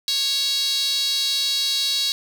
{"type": "tone with high-pass filter", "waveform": "sawtooth", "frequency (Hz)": 554, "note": "C#5", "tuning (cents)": -1, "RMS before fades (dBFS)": -22, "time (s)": [0.08, 2.12], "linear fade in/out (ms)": 0, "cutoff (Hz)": 4100, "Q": 7.4, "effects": []}